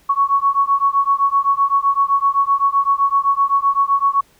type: beating tone pair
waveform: sine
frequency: 1108.7 / 1116.5 Hz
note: C#6 / C#6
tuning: 0 / +12 cents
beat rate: 7.8 Hz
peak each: -16 dBFS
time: 0.09-4.21 s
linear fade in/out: 10 ms
effects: pink hiss -54 dBFS RMS until 4.39 s